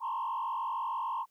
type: tone with frequency modulation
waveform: sine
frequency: 987.8 Hz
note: B5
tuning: in tune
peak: -30 dBFS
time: 0-1.26 s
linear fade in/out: 50 ms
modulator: 46.6 Hz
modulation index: 2.1
effects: tanh soft clip ceiling -28 dBFS + white hiss -74 dBFS RMS until 1.3 s